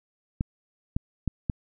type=clicks; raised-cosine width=5 ms; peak=-13 dBFS; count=4; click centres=0.409 / 0.965 / 1.277 / 1.498 s; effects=none